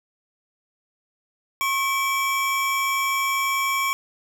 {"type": "tone pair together", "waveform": "square", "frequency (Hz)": [1087.8, 2305], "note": ["C#6", "D7"], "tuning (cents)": [-33, -33], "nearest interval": "octave + minor second", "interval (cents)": 1300, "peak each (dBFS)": [-24, -25], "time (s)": [1.61, 3.93], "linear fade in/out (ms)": 0, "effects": []}